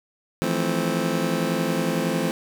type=chord; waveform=25% pulse; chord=F major seventh; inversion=third; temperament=just; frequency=163.7 / 174.61 / 218.3 / 261.9 Hz; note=E3 / F3 / A3 / C4; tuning=-12 / 0 / -13 / +2 cents; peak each=-24 dBFS; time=0.42-2.31 s; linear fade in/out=0 ms; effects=none